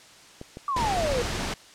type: clicks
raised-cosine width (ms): 2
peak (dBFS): -24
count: 4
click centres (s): 0.414 / 0.571 / 0.819 / 1.035
type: exponential sweep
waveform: sine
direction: down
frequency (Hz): 1174.7 to 466.2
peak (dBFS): -24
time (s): 0.68-1.22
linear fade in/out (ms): 2
type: noise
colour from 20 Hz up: pink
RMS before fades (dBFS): -29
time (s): 0.76-1.54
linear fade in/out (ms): 5
effects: white hiss -50 dBFS RMS until 1.74 s + low-pass 7000 Hz 12 dB/octave